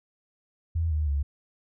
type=tone with pitch steps; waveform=sine; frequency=82.41 / 76.45 / 70.92 Hz; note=E2 / D#2 / C#2; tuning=0 / -30 / +40 cents; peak=-23 dBFS; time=0.75-1.23 s; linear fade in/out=10 ms; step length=160 ms; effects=none